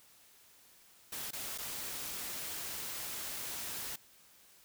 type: noise with dropouts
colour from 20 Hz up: white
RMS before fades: -41 dBFS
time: 1.12-3.96 s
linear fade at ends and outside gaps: 5 ms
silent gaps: 1.309-1.331 / 1.578-1.583 s
effects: white hiss -62 dBFS RMS until 4.64 s